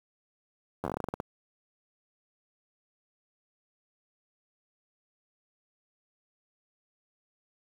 slowing click train, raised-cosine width 1 ms, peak -18 dBFS, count 13, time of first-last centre 0.84-1.201 s, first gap 11 ms, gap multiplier 1.17, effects high-pass 80 Hz 12 dB/octave + 8-bit

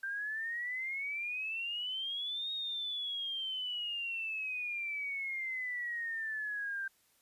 sine exponential two-way sweep, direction up then down, 1568 to 3753 to 1568 Hz, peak -35 dBFS, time 0.03-6.88 s, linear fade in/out 5 ms, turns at 2.52 s, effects white hiss -70 dBFS RMS until 7.21 s + resampled to 32000 Hz

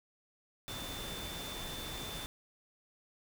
sine tone in noise, 3537 Hz, A7, 8 cents sharp, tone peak -45 dBFS, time 0.68-2.26 s, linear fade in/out 0 ms, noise pink, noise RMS -43 dBFS, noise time 0.68-2.26 s, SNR -5 dB, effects none

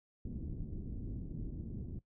pink low-pass noise, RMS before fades -42 dBFS, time 0.25-1.99 s, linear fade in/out 2 ms, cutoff 300 Hz, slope 24 dB/octave, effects noise-tail reverb RT60 0.1 s tail -18 dB re dry

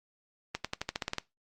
accelerating click train, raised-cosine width 0.2 ms, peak -14 dBFS, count 10, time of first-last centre 0.55-1.183 s, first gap 96 ms, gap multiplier 0.92, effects noise-tail reverb RT60 0.2 s tail -21 dB re dry + Opus 32 kbps

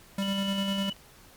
square tone with tremolo, 196.8 Hz, G3, 7 cents sharp, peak -27 dBFS, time 0.18-0.9 s, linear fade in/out 5 ms, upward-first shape square, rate 10 Hz, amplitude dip 30%
sine tone, 2960 Hz, F#7, in tune, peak -33 dBFS, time 0.22-0.93 s, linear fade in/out 5 ms
clicks, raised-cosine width 0.2 ms, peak -34 dBFS, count 4, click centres 0.532 / 0.738 / 0.921 / 0.965 s
effects pink hiss -54 dBFS RMS until 1.36 s + MP3 96 kbps

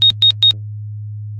sine tone bursts, 3729 Hz, A#7, in tune, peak -6 dBFS, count 3, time 0.02-0.509 s, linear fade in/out 0 ms, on 83 ms, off 120 ms, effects added 105 Hz sine -24 dBFS peak until 1.39 s + Opus 32 kbps

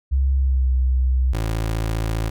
sine tone with pitch glide, 67.1 to 63.96 Hz, C2 to C2, +44 to -39 cents, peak -15 dBFS, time 0.11-1.34 s, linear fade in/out 20 ms, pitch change -83 cents, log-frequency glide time 0.37-0.68 s
25% pulse tone, 55 Hz, A1, in tune, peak -17 dBFS, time 1.33-2.3 s, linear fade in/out 10 ms
effects none

